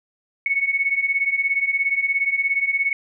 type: beating tone pair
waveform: sine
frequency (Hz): 2200 / 2217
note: C#7 / C#7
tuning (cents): -14 / 0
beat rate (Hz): 17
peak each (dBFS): -23 / -20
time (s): 0.46-2.93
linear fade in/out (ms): 2
effects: none